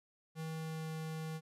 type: tone with pitch glide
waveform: square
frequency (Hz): 159.8 to 158.88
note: D#3 to D#3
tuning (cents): +47 to +37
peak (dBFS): -40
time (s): 0.35-1.41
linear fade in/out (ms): 50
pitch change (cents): -10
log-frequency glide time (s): 0.57-0.9
effects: resampled to 32000 Hz